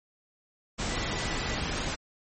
sine tone in noise, 1975.5 Hz, B6, in tune, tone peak -41 dBFS, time 0.89-1.58 s, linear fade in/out 20 ms, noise pink, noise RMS -31 dBFS, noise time 0.78-1.96 s, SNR -13 dB, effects MP3 32 kbps

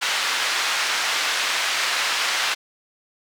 pink band-pass noise, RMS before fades -23 dBFS, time 0.01-2.55 s, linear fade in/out 20 ms, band 1300 to 5200 Hz, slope 12 dB/octave, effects none

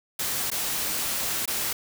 white noise with dropouts, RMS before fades -28 dBFS, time 0.19-1.73 s, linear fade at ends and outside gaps 5 ms, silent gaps 0.503-0.515 / 1.457-1.476 s, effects none

